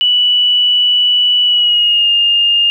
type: tone with pitch glide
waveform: sine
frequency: 2956 to 2823 Hz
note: F#7 to F7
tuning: -2 to +18 cents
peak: -8 dBFS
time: 0.01-2.7 s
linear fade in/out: 0 ms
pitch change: -80 cents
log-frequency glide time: 1.44-2.1 s
effects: 8-bit